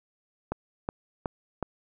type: click train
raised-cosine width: 1 ms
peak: -15 dBFS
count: 4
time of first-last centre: 0.52-1.627 s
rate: 2.71 Hz
effects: none